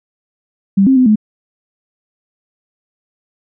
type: tone with pitch steps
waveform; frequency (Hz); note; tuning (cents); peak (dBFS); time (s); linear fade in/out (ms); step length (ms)
sine; 195.9 / 265.8 / 254.8 / 213.7; G3 / C4 / C4 / G#3; -1 / +27 / -46 / +50; -6; 0.77-1.158; 10; 97
effects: none